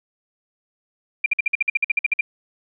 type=tone bursts; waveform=sine; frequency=2385 Hz; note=D7; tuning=26 cents sharp; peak=-14 dBFS; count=14; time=1.24-2.21 s; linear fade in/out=5 ms; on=21 ms; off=52 ms; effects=none